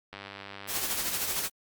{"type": "click train", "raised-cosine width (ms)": 0.3, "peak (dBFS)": -25, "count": 68, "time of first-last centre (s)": [0.13, 0.805], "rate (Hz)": 99.2}
{"type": "noise with tremolo", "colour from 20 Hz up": "white", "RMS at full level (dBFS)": -29, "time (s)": [0.67, 1.5], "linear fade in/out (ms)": 50, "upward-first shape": "sine", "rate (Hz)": 13, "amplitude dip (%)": 45}
{"effects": ["Opus 48 kbps"]}